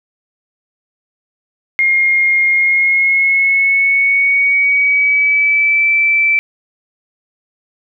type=tone with pitch glide; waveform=sine; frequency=2133 to 2326 Hz; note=C7 to D7; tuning=+33 to -17 cents; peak=-9 dBFS; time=1.79-6.39 s; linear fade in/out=0 ms; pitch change=+150 cents; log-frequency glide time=2.49-5.88 s; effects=none